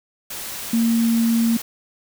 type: tone in noise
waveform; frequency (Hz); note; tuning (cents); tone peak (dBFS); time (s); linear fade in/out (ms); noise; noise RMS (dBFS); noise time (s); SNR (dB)
sine; 230; A#3; -23; -15; 0.73-1.57; 5; white; -31; 0.3-1.62; +13
effects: none